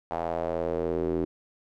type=tone with band-pass filter sweep; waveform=square; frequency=41.66 Hz; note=E1; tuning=19 cents sharp; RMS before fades=-29 dBFS; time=0.11-1.25 s; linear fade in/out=0 ms; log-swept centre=760 to 340 Hz; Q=3.5; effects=none